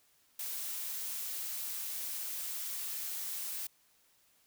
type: noise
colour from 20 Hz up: blue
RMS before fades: -39 dBFS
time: 0.39-3.67 s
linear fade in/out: 5 ms
effects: white hiss -69 dBFS RMS until 4.46 s